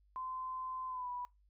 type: tone with pitch glide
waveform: sine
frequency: 1031 to 983.9 Hz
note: C6 to B5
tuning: -26 to -7 cents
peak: -39 dBFS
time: 0.16-1.25 s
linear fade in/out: 0 ms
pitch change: -81 cents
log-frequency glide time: 0.88-1.09 s
effects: noise-tail reverb RT60 0.2 s tail -22 dB re dry + added 50 Hz sine -66 dBFS peak until 1.49 s